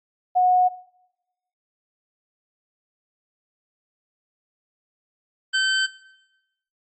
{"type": "tone pair in turn", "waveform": ["sine", "25% pulse"], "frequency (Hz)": [730, 1543.2], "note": ["F#5", "G6"], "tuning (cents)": [-24, -28], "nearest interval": "octave + minor second", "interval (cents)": 1296, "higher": "second", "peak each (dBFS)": -14, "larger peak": "neither", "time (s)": [[0.35, 0.69], [5.53, 5.87]], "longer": "neither", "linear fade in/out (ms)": 20, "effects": ["noise-tail reverb RT60 0.9 s tail -18 dB re dry", "MP3 32 kbps"]}